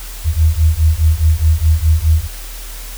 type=beating tone pair; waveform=sine; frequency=76.9 / 81.7 Hz; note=D#2 / E2; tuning=-20 / -15 cents; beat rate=4.8 Hz; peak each=-12 dBFS; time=0.24-2.28 s; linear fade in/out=50 ms; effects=added 40 Hz sine -27 dBFS peak until 2.97 s + white hiss -33 dBFS RMS until 2.97 s